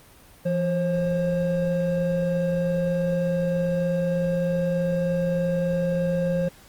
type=tone pair together; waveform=triangle; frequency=170.57 / 535 Hz; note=F3 / C5; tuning=-41 / +38 cents; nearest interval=octave + minor sixth; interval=1979 cents; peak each=-22 dBFS; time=0.45-6.49 s; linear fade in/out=10 ms; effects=pink hiss -51 dBFS RMS until 6.68 s + Opus 32 kbps